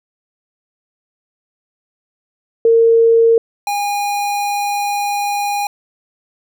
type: tone pair in turn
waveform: sine / square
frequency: 458 / 816.1 Hz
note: A#4 / G#5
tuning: -31 / -31 cents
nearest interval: minor seventh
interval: 1000 cents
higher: second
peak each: -7 / -17 dBFS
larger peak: first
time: 2.65-3.38 / 3.67-5.67 s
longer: second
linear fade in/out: 2 ms
effects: none